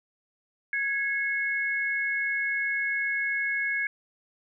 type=tone pair together; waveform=sine; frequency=1661.2 / 2184 Hz; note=G#6 / C#7; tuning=0 / -26 cents; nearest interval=perfect fourth; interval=474 cents; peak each=-28 dBFS; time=0.73-3.87 s; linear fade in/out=2 ms; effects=none